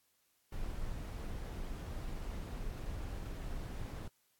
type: noise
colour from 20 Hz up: brown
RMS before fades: -41 dBFS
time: 0.52-4.08 s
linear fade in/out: 5 ms
effects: white hiss -75 dBFS RMS until 4.39 s + AAC 64 kbps